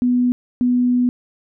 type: tone bursts at uneven times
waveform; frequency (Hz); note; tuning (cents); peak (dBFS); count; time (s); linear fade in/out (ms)
sine; 246.9; B3; 0; -13; 2; 0.02-0.32 / 0.61-1.09; 0
effects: none